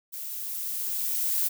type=noise with level ramp; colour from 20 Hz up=violet; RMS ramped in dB=-37 to -25 dBFS; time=0.12-1.49 s; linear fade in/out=20 ms; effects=none